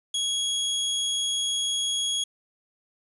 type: tone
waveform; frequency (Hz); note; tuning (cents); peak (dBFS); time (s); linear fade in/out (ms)
sawtooth; 3322; G#7; 0; -21; 0.14-2.24; 5
effects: resampled to 24000 Hz + 9-bit